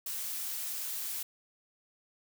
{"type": "noise", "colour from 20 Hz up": "blue", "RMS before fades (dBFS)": -37, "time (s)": [0.06, 1.23], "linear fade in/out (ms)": 5, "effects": []}